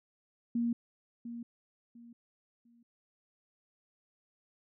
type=tone with echo; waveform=sine; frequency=235.5 Hz; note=A#3; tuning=18 cents sharp; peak=-28 dBFS; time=0.55-0.73 s; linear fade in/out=5 ms; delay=700 ms; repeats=3; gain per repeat=-11 dB; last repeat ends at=2.83 s; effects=none